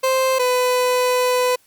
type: tone pair in turn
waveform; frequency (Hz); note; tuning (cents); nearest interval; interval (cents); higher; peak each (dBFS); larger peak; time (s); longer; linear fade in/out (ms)
30% pulse; 523.3 / 500.2; C5 / B4; 0 / +22; minor second; 78; first; -13; neither; 0.03-0.39 / 0.39-1.56; second; 10
effects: white hiss -57 dBFS RMS until 1.66 s + Opus 48 kbps